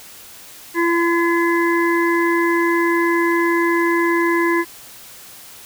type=harmonic tone; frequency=339.6 Hz; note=F4; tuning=48 cents flat; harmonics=1 / 3 / 5 / 6; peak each=-16 / -21 / -23 / -24 dBFS; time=0.74-4.65 s; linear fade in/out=50 ms; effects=white hiss -40 dBFS RMS until 5.65 s